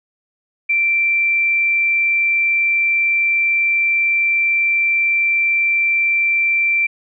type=tone; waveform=sine; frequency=2349 Hz; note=D7; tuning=in tune; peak=-13 dBFS; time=0.69-6.87 s; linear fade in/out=10 ms; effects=none